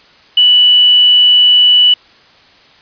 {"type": "tone with quantisation", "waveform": "sine", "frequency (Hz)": 2960, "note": "F#7", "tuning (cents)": 0, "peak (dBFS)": -4, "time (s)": [0.37, 1.94], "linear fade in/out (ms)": 5, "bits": 5, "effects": ["white hiss -44 dBFS RMS until 2.81 s", "resampled to 11025 Hz"]}